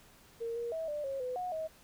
sine tone with pitch steps, 462.2 / 471.1 / 647 / 593 / 544 / 503 / 727 / 636 Hz, A#4 / A#4 / E5 / D5 / C#5 / B4 / F#5 / D#5, -15 / +18 / -32 / +17 / -33 / +32 / -31 / +38 cents, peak -34 dBFS, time 0.4-1.68 s, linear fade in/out 20 ms, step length 160 ms, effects pink hiss -60 dBFS RMS until 1.83 s

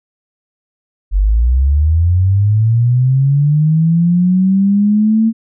sine linear sweep, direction up, 45.07 to 226.5 Hz, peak -8 dBFS, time 1.11-5.33 s, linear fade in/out 50 ms, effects none

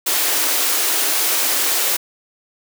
white high-pass noise, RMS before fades -18 dBFS, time 0.06-1.97 s, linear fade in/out 10 ms, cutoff 270 Hz, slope 96 dB/octave, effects none

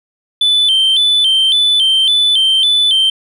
sine tone with vibrato, 3303 Hz, G#7, 10 cents flat, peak -6 dBFS, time 0.41-3.1 s, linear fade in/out 5 ms, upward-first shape square, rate 1.8 Hz, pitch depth 96 cents each way, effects tanh soft clip ceiling -7 dBFS

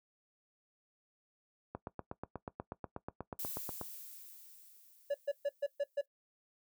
click train, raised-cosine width 1 ms, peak -26 dBFS, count 18, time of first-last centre 1.75-3.813 s, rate 8.24 Hz
violet noise with exponential decay, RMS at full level -40 dBFS, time 3.39-6.06 s, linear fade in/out 5 ms, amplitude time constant 580 ms
triangle tone bursts, 569 Hz, C#5, 45 cents sharp, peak -28 dBFS, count 6, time 5.1-6.014 s, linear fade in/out 10 ms, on 44 ms, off 130 ms
effects noise-tail reverb RT60 0.1 s tail -18 dB re dry + high-pass 60 Hz 12 dB/octave

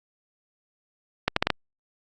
accelerating click train, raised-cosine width 0.3 ms, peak -4 dBFS, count 5, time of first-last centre 1.28-1.503 s, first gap 84 ms, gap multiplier 0.73, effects Opus 48 kbps

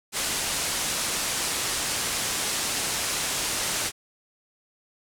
white low-pass noise, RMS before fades -28 dBFS, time 0.12-3.92 s, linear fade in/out 50 ms, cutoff 10000 Hz, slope 24 dB/octave, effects none

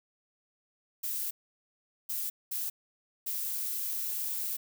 violet noise bursts at uneven times, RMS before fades -34 dBFS, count 4, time 1.03-1.31 / 2.09-2.3 / 2.51-2.7 / 3.26-4.57 s, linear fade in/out 10 ms, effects none

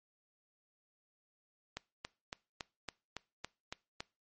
click train, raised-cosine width 0.2 ms, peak -22 dBFS, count 9, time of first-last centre 1.77-4.005 s, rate 3.58 Hz, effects noise-tail reverb RT60 0.3 s tail -23 dB re dry + MP3 32 kbps

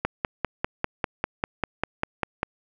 click train, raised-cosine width 0.5 ms, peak -8 dBFS, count 13, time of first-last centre 0.05-2.431 s, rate 5.04 Hz, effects none

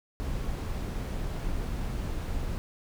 brown noise, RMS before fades -32 dBFS, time 0.2-2.58 s, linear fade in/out 0 ms, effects none

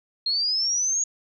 sine linear sweep, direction up, 4186 to 6710 Hz, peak -21 dBFS, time 0.26-1.04 s, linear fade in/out 5 ms, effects none

